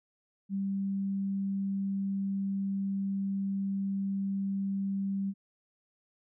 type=tone; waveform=sine; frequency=196 Hz; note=G3; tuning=in tune; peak=-29 dBFS; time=0.49-5.34 s; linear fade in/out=50 ms; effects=none